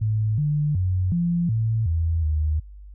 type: tone with pitch steps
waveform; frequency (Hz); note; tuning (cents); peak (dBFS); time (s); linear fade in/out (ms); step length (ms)
sine; 108 / 148.7 / 92.1 / 172.3 / 111.7 / 82.3 / 76.9; A2 / D3 / F#2 / F3 / A2 / E2 / D#2; -32 / +22 / -7 / -23 / +27 / -2 / -20; -19; 0.01-2.6; 10; 370
effects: added 50 Hz sine -39 dBFS peak until 2.94 s